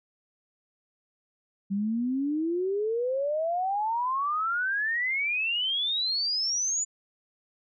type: exponential sweep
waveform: sine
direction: up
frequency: 192.8 to 7060 Hz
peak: -25 dBFS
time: 1.7-6.85 s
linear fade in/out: 20 ms
effects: none